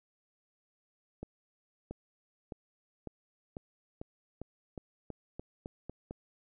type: accelerating click train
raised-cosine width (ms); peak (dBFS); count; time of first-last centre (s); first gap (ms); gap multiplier
2; -27; 13; 1.23-6.109; 680; 0.9
effects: none